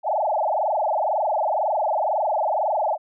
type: tone with frequency modulation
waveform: sine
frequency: 740 Hz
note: F#5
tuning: in tune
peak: -19 dBFS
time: 0.03-2.98 s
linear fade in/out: 50 ms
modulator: 22 Hz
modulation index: 6.4
effects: none

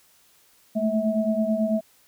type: tone cluster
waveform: sine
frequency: 214.5 / 223.6 / 648 Hz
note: A3 / A3 / E5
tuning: -44 / +28 / -30 cents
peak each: -25 dBFS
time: 0.75-1.81 s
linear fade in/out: 20 ms
effects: white hiss -59 dBFS RMS until 2.07 s

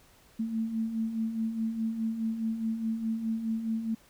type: beating tone pair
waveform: sine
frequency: 220 / 224.8 Hz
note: A3 / A3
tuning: 0 / +37 cents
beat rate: 4.8 Hz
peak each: -37 / -29 dBFS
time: 0.39-3.95 s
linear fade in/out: 10 ms
effects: pink hiss -60 dBFS RMS until 4.09 s

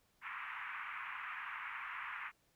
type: band-pass noise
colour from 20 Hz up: pink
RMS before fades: -45 dBFS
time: 0.21-2.32 s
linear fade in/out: 50 ms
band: 1000 to 2500 Hz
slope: 48 dB/octave
effects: pink hiss -75 dBFS RMS until 2.55 s

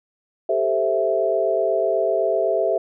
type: chord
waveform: sine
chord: A minor seventh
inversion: third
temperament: equal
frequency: 392 / 440 / 523.3 / 659.3 Hz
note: G4 / A4 / C5 / E5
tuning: 0 / 0 / 0 / 0 cents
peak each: -24 / -25 / -25 / -20 dBFS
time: 0.49-2.78 s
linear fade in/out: 5 ms
effects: none

